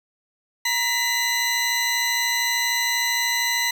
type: tone pair together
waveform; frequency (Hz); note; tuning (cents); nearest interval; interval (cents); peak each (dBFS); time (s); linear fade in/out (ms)
20% pulse; 948 / 2009; A#5 / B6; +29 / +29; octave + minor second; 1300; -22 / -16; 0.65-3.71; 5
effects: none